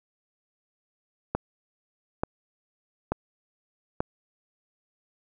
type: click train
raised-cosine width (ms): 1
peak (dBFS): -11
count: 4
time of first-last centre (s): 1.35-4.005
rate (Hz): 1.13
effects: none